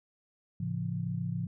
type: chord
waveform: sine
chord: A augmented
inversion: none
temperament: just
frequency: 110 / 137.5 / 171.88 Hz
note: A2 / C#3 / E#3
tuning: 0 / -14 / -27 cents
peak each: -36 / -36 / -34 dBFS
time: 0.6-1.47 s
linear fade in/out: 5 ms
effects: none